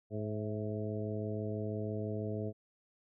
harmonic tone with a mistuned harmonic, 106.1 Hz, G#2, 38 cents sharp, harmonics 1 / 2 / 3 / 4 / 5 / 6, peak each -38 / -41 / -44 / -41 / -46 / -45 dBFS, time 0.1-2.53 s, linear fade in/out 50 ms, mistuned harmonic 6, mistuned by +43 cents, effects none

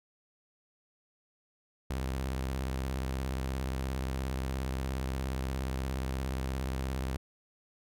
sawtooth tone with vibrato, 65.6 Hz, C2, 5 cents sharp, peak -28 dBFS, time 1.9-7.17 s, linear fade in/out 5 ms, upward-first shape sine, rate 17 Hz, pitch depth 120 cents each way, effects none

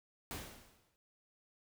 pink noise with exponential decay, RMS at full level -41 dBFS, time 0.31-0.96 s, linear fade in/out 0 ms, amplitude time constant 140 ms, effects none

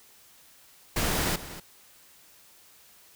pink noise with echo, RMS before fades -27 dBFS, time 0.96-1.36 s, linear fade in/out 5 ms, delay 240 ms, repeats 1, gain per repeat -14 dB, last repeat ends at 1.6 s, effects white hiss -56 dBFS RMS until 3.15 s

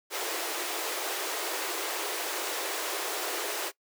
pink high-pass noise, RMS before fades -33 dBFS, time 0.1-3.72 s, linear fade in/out 50 ms, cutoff 320 Hz, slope 96 dB/octave, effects noise-tail reverb RT60 0.1 s tail -20 dB re dry

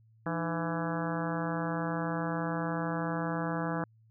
harmonic tone with a mistuned harmonic, 166.9 Hz, E3, 22 cents sharp, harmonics 1 / 2 / 3 / 4 / 5 / 6 / 7 / 8 / 9 / 10, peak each -34 / -37 / -39 / -40 / -41 / -42 / -42 / -43 / -44 / -44 dBFS, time 0.26-3.84 s, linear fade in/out 2 ms, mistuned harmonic 2, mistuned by -120 cents, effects added 111 Hz sine -59 dBFS peak until 4.1 s

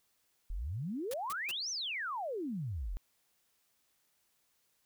sine exponential two-way sweep, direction up then down, 36 to 6272 to 36 Hz, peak -35 dBFS, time 0.5-2.97 s, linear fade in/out 0 ms, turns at 1.7 s
white noise bursts, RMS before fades -43 dBFS, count 3, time 1.11-1.514 s, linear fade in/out 2 ms, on 28 ms, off 160 ms
effects white hiss -75 dBFS RMS until 4.85 s

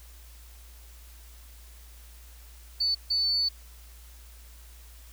sine tone bursts at uneven times, 4498 Hz, C#8, 24 cents sharp, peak -23 dBFS, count 2, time 2.8-2.95 / 3.1-3.49 s, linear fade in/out 10 ms, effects added 58 Hz sine -47 dBFS peak until 5.12 s + white hiss -55 dBFS RMS until 5.12 s

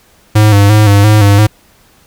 square tone with vibrato, 103.83 Hz, G#2, in tune, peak -4 dBFS, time 0.35-1.47 s, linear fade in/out 10 ms, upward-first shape square, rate 2.9 Hz, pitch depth 49 cents each way, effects pink hiss -47 dBFS RMS until 2.06 s

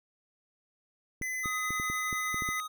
clicks, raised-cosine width 3 ms, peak -26 dBFS, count 9, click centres 1.214 / 1.458 / 1.706 / 1.799 / 1.9 / 2.128 / 2.344 / 2.422 / 2.489 s
square tone, 2023 Hz, B6, 41 cents sharp, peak -33 dBFS, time 1.22-2.6 s, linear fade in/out 0 ms
square tone with tremolo, 1252 Hz, D#6, 10 cents sharp, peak -34 dBFS, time 1.43-2.68 s, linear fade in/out 20 ms, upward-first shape sine, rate 9.7 Hz, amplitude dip 25%
effects none

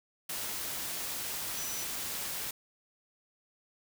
sine tone in noise, 5920 Hz, F#8, in tune, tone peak -40 dBFS, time 1.57-1.84 s, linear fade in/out 5 ms, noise white, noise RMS -37 dBFS, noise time 0.29-2.51 s, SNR -6 dB, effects none

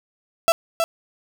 35% pulse tone with echo, 666 Hz, E5, 18 cents sharp, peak -11 dBFS, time 0.48-0.52 s, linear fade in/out 0 ms, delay 320 ms, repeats 1, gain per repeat -5 dB, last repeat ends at 0.84 s, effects none

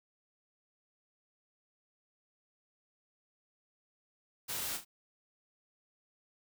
white noise with echo, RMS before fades -38 dBFS, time 4.48-4.78 s, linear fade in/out 20 ms, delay 35 ms, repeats 2, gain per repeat -8 dB, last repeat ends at 4.85 s, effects none

